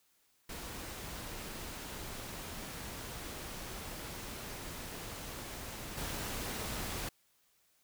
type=noise with level steps; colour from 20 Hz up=pink; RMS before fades=-44 / -39 dBFS; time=0.49-7.09 s; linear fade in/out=5 ms; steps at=5.97 s; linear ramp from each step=10 ms; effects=white hiss -72 dBFS RMS until 7.83 s